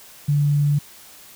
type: tone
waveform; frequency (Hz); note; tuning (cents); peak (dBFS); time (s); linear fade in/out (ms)
sine; 145.3; D3; -18; -15; 0.28-0.79; 10
effects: white hiss -45 dBFS RMS until 1.35 s